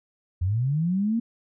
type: linear sweep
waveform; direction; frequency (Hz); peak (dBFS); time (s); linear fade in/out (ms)
sine; up; 83.4 to 236.2; -21; 0.41-1.2; 10
effects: none